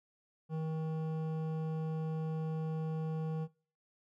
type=tone with hard clipping; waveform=sine; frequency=158.7 Hz; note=D#3; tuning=35 cents sharp; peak=-36 dBFS; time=0.49-3.48 s; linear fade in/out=50 ms; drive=12 dB; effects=noise-tail reverb RT60 0.4 s tail -21 dB re dry